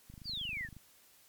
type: click train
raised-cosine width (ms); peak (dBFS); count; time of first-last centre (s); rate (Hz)
5; -38; 18; 0.1-0.767; 25.5
type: exponential sweep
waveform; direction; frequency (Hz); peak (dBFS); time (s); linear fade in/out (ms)
sine; down; 4947 to 1675; -36; 0.24-0.69; 50
effects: white hiss -63 dBFS RMS until 1.28 s + MP3 96 kbps